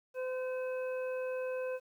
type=harmonic tone; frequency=512 Hz; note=C5; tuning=38 cents flat; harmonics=1 / 2 / 3 / 5; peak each=-34 / -49 / -48 / -49 dBFS; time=0.14-1.8 s; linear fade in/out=50 ms; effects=11-bit